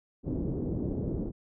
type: low-pass noise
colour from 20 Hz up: white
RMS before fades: -32 dBFS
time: 0.23-1.32 s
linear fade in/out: 50 ms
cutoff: 370 Hz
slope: 24 dB/octave
effects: none